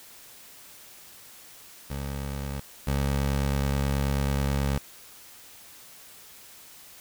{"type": "tone pair in turn", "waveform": "20% pulse", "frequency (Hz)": [69.3, 69.3], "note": ["C#2", "C#2"], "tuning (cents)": [0, 0], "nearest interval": "unison", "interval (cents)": 0, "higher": "neither", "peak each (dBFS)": [-26, -19], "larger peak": "second", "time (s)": [[1.9, 2.6], [2.87, 4.78]], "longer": "second", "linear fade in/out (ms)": 5, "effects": ["white hiss -49 dBFS RMS until 7 s"]}